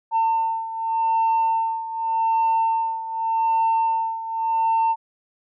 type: beating tone pair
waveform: sine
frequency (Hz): 901 / 901.85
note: A5 / A5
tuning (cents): +41 / +42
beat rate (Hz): 0.85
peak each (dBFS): -19 / -23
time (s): 0.11-4.96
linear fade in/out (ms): 50
effects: tanh soft clip ceiling -14 dBFS